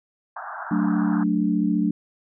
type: band-pass noise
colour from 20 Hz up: white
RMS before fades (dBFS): -34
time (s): 0.36-1.24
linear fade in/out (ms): 5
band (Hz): 650 to 1600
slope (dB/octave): 96
type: chord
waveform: sine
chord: D major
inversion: first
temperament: equal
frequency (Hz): 185 / 220 / 293.7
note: F#3 / A3 / D4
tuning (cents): 0 / 0 / 0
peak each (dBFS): -23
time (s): 0.71-1.91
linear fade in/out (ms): 5
effects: none